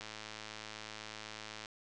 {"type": "click train", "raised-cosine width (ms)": 0.2, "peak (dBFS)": -27, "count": 179, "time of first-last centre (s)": [0.01, 1.658], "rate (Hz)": 108, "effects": ["resampled to 24000 Hz"]}